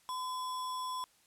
sine tone with sample-and-hold, 1016 Hz, B5, 49 cents sharp, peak -35 dBFS, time 0.09-1.04 s, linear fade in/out 0 ms, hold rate 4410 Hz, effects white hiss -67 dBFS RMS until 1.26 s + low-pass 11000 Hz 12 dB/octave

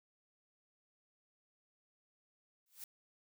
blue noise with exponential growth, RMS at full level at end -44 dBFS, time 2.66-2.84 s, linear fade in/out 2 ms, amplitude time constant 38 ms, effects none

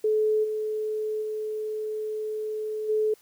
sine tone with level steps, 430.6 Hz, A4, 37 cents flat, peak -20 / -26 / -28 / -21 dBFS, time 0.04-3.14 s, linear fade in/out 5 ms, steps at 0.43 / 1.21 / 2.88 s, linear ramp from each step 20 ms, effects white hiss -59 dBFS RMS until 3.21 s

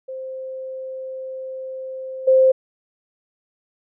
sine tone with level steps, 523.3 Hz, C5, in tune, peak -28 / -10 dBFS, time 0.08-2.52 s, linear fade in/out 10 ms, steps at 2.27 s, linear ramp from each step 10 ms, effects none

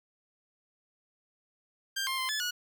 15% pulse tone with pitch steps, 1588 / 1059 / 1040 / 1725 / 1457 Hz, G6 / C6 / C6 / A6 / F#6, +22 / +21 / -11 / -35 / -27 cents, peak -24 dBFS, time 1.96-2.51 s, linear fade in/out 10 ms, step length 110 ms, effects none

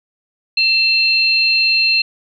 sine tone pair together, 2679 / 4181 Hz, E7 / C8, +27 / -2 cents, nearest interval minor sixth, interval 771 cents, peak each -14 dBFS, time 0.57-2.02 s, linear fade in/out 5 ms, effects none

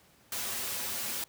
white noise with comb filter, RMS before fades -35 dBFS, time 0.32-1.24 s, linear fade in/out 2 ms, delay 6.6 ms, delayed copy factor -0.6, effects pink hiss -62 dBFS RMS until 1.28 s + high-pass 80 Hz 12 dB/octave

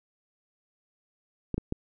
clicks, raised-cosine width 3 ms, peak -16 dBFS, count 3, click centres 1.543 / 1.58 / 1.724 s, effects none

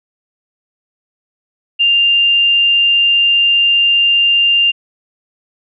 sine tone, 2795 Hz, F7, 1 cent sharp, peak -8 dBFS, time 1.79-4.72 s, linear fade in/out 20 ms, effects none

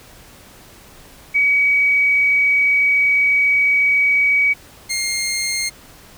sine / 15% pulse tone pair in turn, 2267 / 2123 Hz, C#7 / C7, +38 / +25 cents, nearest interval minor second, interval 113 cents, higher first, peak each -12 / -13 dBFS, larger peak first, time 1.34-4.54 / 4.89-5.7 s, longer first, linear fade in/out 20 ms, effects pink hiss -44 dBFS RMS until 6.17 s

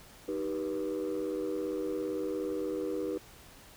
sine chord, Eb augmented, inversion none, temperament just, 311.1 / 388.9 / 486.1 Hz, Eb4 / G4 / B4, 0 / -14 / -28 cents, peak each -34 dBFS, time 0.28-3.18 s, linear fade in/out 5 ms, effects tanh soft clip ceiling -27 dBFS + pink hiss -54 dBFS RMS until 3.76 s

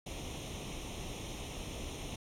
pink noise with comb filter, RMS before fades -42 dBFS, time 0.06-2.16 s, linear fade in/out 5 ms, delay 0.32 ms, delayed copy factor +0.75, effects low-pass 9000 Hz 12 dB/octave

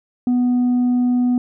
sine tone, 246.9 Hz, B3, in tune, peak -11 dBFS, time 0.27-1.38 s, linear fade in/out 2 ms, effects tanh soft clip ceiling -13 dBFS

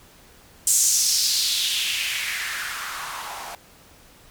blue noise with band-pass filter sweep, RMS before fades -24 dBFS, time 0.67-3.55 s, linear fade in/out 2 ms, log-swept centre 7800 to 740 Hz, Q 3, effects pink hiss -51 dBFS RMS until 4.3 s

